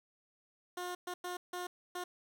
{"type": "tone bursts at uneven times", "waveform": "15% pulse", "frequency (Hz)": 357.9, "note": "F4", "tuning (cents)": 42, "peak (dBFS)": -32, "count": 5, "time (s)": [[0.77, 0.95], [1.07, 1.14], [1.24, 1.37], [1.53, 1.67], [1.95, 2.04]], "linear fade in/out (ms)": 5, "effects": []}